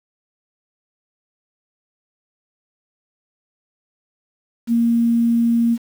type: tone with quantisation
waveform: sine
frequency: 233.1 Hz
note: A#3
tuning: in tune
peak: -13 dBFS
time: 4.67-5.78 s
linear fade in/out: 50 ms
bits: 7
effects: none